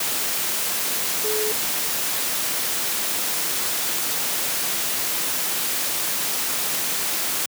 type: tone in noise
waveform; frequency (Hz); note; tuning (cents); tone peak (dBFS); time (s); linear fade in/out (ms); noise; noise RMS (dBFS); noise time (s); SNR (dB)
sine; 428; A4; -48; -24; 1.24-1.52; 5; white; -24; 0-7.46; -3
effects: high-pass 150 Hz 12 dB/octave